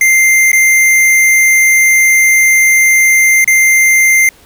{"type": "tone with dropouts", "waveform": "square", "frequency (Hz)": 2093, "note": "C7", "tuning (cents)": 0, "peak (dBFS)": -6, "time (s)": [0.01, 4.29], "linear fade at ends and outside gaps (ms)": 2, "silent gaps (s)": [[0.517, 0.53], [3.444, 3.476]], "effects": ["pink hiss -43 dBFS RMS until 4.45 s"]}